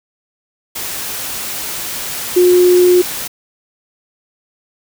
sine tone in noise, 359 Hz, F4, 48 cents sharp, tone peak -6 dBFS, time 2.36-3.02 s, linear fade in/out 10 ms, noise white, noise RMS -23 dBFS, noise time 0.75-3.28 s, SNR +14 dB, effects none

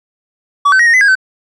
triangle tone with pitch steps, 1141 / 1530 / 1890 / 1852 / 2021 / 1635 / 1529 Hz, C#6 / G6 / A#6 / A#6 / B6 / G#6 / G6, +50 / -42 / +23 / -12 / +39 / -28 / -44 cents, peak -4 dBFS, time 0.65-1.154 s, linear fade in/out 10 ms, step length 72 ms, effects resampled to 22050 Hz

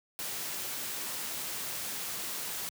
white noise, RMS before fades -37 dBFS, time 0.19-2.69 s, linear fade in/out 0 ms, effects high-pass 100 Hz 12 dB/octave

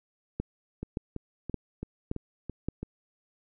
two click trains, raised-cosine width 3 ms, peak -17 / -22 dBFS, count 5 / 7, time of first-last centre 0.4-2.686 / 0.83-2.83 s, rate 1.75 / 3 Hz, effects none

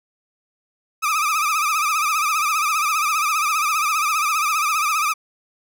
30% pulse tone with vibrato, 1233 Hz, D#6, 16 cents flat, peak -15 dBFS, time 1.02-5.14 s, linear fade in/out 20 ms, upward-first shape sine, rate 15 Hz, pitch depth 100 cents each way, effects none

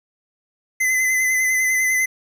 square tone with vibrato, 2037 Hz, C7, 47 cents flat, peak -17 dBFS, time 0.8-2.06 s, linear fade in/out 10 ms, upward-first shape sine, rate 10 Hz, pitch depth 29 cents each way, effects none

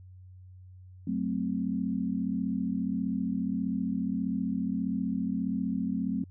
sine chord, F# diminished, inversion none, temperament equal, 185 / 220 / 261.6 Hz, F#3 / A3 / C4, 0 / 0 / 0 cents, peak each -32 dBFS, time 1.07-6.24 s, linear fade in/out 5 ms, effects added 92 Hz sine -47 dBFS peak until 6.3 s

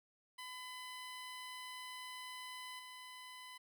15% pulse tone with level steps, 1008 Hz, B5, 35 cents sharp, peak -40 / -44 dBFS, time 0.38-3.58 s, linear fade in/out 10 ms, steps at 2.79 s, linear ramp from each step 2 ms, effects none

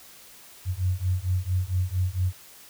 sine beating tone pair, 89.6 / 94 Hz, F2 / F#2, +45 / +28 cents, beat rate 4.4 Hz, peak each -26 dBFS, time 0.65-2.33 s, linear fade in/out 50 ms, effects white hiss -49 dBFS RMS until 2.69 s

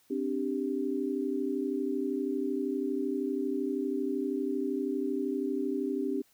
sine chord, C suspended second, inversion none, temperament just, 261.6 / 294.3 / 392.4 Hz, C4 / D4 / G4, 0 / +4 / +2 cents, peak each -33 dBFS, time 0.1-6.22 s, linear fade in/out 10 ms, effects white hiss -66 dBFS RMS until 6.33 s

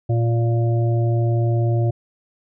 harmonic tone, 116.54 Hz, A#2, in tune, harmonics 1 / 3 / 5 / 6, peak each -16 / -26 / -30 / -32 dBFS, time 0.09-1.91 s, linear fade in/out 10 ms, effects none

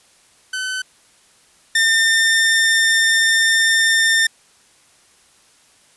sawtooth tone pair in turn, 1518 / 1805.2 Hz, F#6 / A6, +44 / +44 cents, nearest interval minor third, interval 300 cents, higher second, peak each -18 / -9 dBFS, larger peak second, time 0.53-0.82 / 1.75-4.27 s, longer second, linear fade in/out 5 ms, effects white hiss -53 dBFS RMS until 5.96 s + resampled to 24000 Hz

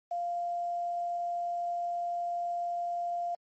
sine tone with quantisation, 696 Hz, F5, 6 cents flat, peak -30 dBFS, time 0.11-3.35 s, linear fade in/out 5 ms, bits 9, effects MP3 32 kbps

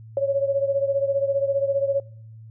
sine beating tone pair, 550 / 565 Hz, C#5 / C#5, -14 / +33 cents, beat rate 15 Hz, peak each -21 / -25 dBFS, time 0.17-2 s, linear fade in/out 2 ms, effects noise-tail reverb RT60 0.8 s tail -26 dB re dry + added 111 Hz sine -40 dBFS peak until 2.5 s

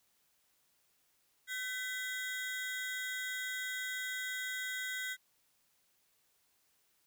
35% pulse ring-modulated tone, 1760 Hz, A6, in tune, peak -32 dBFS, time 1.47-5.17 s, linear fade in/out 50 ms, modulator 237 Hz, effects white hiss -74 dBFS RMS until 7.06 s

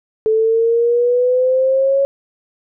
sine exponential sweep, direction up, 435.4 to 554.4 Hz, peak -11 dBFS, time 0.26-2.05 s, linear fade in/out 0 ms, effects none

